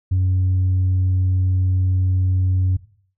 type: tone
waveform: sine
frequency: 92.7 Hz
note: F#2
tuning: 4 cents sharp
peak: -13 dBFS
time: 0.11-2.77 s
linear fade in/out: 10 ms
effects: noise-tail reverb RT60 0.5 s tail -17 dB re dry + tanh soft clip ceiling -13 dBFS